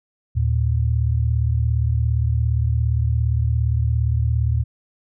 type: tone pair together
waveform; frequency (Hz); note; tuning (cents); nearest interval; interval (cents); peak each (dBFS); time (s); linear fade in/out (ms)
sine; 77.24 / 114.6; D#2 / A#2; -12 / -29; perfect fifth; 683; -19; 0.35-4.64; 20
effects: none